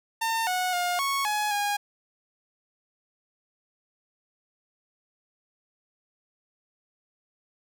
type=tone with pitch steps; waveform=sawtooth; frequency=905 / 733 / 711 / 1105 / 841 / 819 Hz; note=A5 / F#5 / F5 / C#6 / G#5 / G#5; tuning=+48 / -16 / +31 / -6 / +22 / -24 cents; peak=-21 dBFS; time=0.21-1.77 s; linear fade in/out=10 ms; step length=260 ms; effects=none